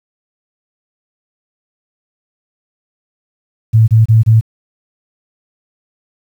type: tone bursts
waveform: sine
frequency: 111.4 Hz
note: A2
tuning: 22 cents sharp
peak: -4 dBFS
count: 4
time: 3.73-4.411 s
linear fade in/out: 20 ms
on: 150 ms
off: 27 ms
effects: 7-bit